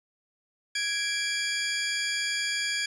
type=tone pair together; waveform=20% pulse; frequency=1658 / 2345 Hz; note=G#6 / D7; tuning=-3 / -3 cents; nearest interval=tritone; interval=600 cents; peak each=-25 dBFS; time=0.75-2.86 s; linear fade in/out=5 ms; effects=resampled to 22050 Hz